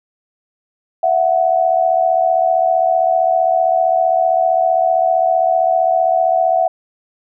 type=tone pair together; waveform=sine; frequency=664.6 / 740 Hz; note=E5 / F#5; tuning=+14 / 0 cents; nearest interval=major second; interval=186 cents; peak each=-14 dBFS; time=1.03-6.68 s; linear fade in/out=5 ms; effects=none